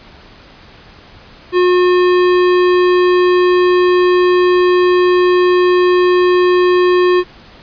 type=tone with hard clipping; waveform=sine; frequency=360 Hz; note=F#4; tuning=47 cents flat; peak=-10 dBFS; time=1.52-7.24 s; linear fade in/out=50 ms; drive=17 dB; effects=pink hiss -40 dBFS RMS until 7.62 s + resampled to 11025 Hz